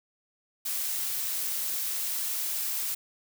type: noise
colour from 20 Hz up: blue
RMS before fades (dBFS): -31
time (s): 0.65-2.95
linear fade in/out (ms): 10
effects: none